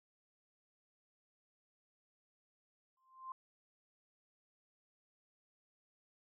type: tone with exponential growth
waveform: sine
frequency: 1046.5 Hz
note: C6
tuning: in tune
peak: -40 dBFS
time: 2.97-3.32 s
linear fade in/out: 2 ms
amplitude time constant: 75 ms
effects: none